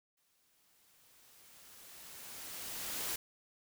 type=noise with exponential growth; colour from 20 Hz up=white; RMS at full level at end=-37 dBFS; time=0.17-3.16 s; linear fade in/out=5 ms; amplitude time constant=650 ms; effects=none